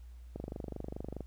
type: click train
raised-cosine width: 2 ms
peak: -26 dBFS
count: 22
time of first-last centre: 0.36-1.207 s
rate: 24.8 Hz
effects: added 60 Hz sine -47 dBFS peak until 1.26 s + pink hiss -70 dBFS RMS until 1.26 s